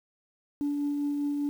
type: tone with tremolo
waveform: sine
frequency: 288.6 Hz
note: D4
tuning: 30 cents flat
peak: -24 dBFS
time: 0.61-1.49 s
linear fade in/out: 0 ms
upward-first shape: triangle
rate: 5 Hz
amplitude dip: 30%
effects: tanh soft clip ceiling -23 dBFS + 9-bit